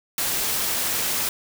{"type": "noise with amplitude modulation", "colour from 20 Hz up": "white", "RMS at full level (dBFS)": -23, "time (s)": [0.18, 1.29], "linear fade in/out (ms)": 2, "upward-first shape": "sine", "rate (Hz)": 295, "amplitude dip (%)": 30, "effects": []}